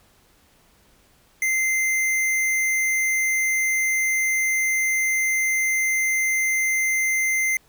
square tone, 2080 Hz, C7, 11 cents flat, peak -20 dBFS, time 1.42-7.57 s, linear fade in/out 2 ms, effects pink hiss -58 dBFS RMS until 7.68 s

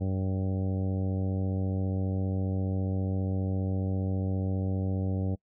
harmonic tone with a mistuned harmonic, 94.8 Hz, F#2, 43 cents sharp, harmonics 1 / 2 / 3 / 4 / 5 / 6 / 7 / 8, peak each -28 / -33 / -37 / -44 / -42 / -44 / -50 / -50 dBFS, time 0-5.36 s, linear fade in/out 20 ms, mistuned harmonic 8, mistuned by +40 cents, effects noise-tail reverb RT60 0.1 s tail -26 dB re dry

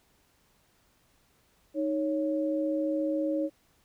sine tone pair together, 311.1 / 554.4 Hz, D#4 / C#5, 0 / 0 cents, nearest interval minor seventh, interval 1000 cents, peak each -28 / -30 dBFS, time 1.74-3.5 s, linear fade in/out 50 ms, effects pink hiss -67 dBFS RMS until 3.84 s

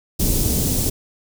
pink band-stop noise, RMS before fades -19 dBFS, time 0.19-0.9 s, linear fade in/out 10 ms, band 330 to 6500 Hz, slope 12 dB/octave, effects none

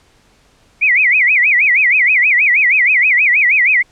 sine tone with vibrato, 2217 Hz, C#7, in tune, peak -8 dBFS, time 0.81-3.83 s, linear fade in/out 20 ms, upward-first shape sine, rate 6.3 Hz, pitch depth 250 cents each way, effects pink hiss -52 dBFS RMS until 3.91 s + low-pass 8000 Hz 12 dB/octave

